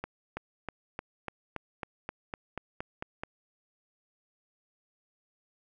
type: accelerating click train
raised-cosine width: 0.5 ms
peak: -20 dBFS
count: 13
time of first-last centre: 0.04-3.235 s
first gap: 330 ms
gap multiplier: 0.96
effects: none